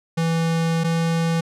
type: tone pair in turn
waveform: square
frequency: 164.81 / 165.54 Hz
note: E3 / E3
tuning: 0 / +8 cents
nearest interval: unison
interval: 8 cents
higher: second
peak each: -19 dBFS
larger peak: neither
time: 0.17-0.84 / 0.84-1.41 s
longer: first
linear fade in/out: 10 ms
effects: low-pass 9000 Hz 12 dB/octave